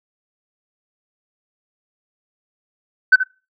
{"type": "tone with echo", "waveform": "sine", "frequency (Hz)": 1520, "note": "F#6", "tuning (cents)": 46, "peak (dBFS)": -3, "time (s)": [3.12, 3.16], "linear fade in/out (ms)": 10, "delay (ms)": 77, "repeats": 1, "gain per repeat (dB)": -12, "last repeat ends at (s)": 3.237, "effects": ["noise-tail reverb RT60 0.3 s tail -22 dB re dry", "tanh soft clip ceiling -3 dBFS"]}